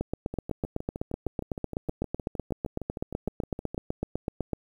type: two click trains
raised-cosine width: 2 ms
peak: -21 / -15 dBFS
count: 23 / 37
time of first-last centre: 0.34-3.746 / 0.01-4.533 s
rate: 6.46 / 7.96 Hz
effects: 9-bit